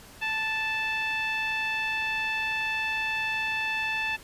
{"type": "tone with low-pass filter", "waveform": "10% pulse", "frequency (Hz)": 878, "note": "A5", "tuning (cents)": -4, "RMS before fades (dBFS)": -29, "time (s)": [0.21, 4.17], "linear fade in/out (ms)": 20, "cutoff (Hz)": 2500, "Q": 2.7, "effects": ["pink hiss -49 dBFS RMS until 4.23 s", "resampled to 32000 Hz"]}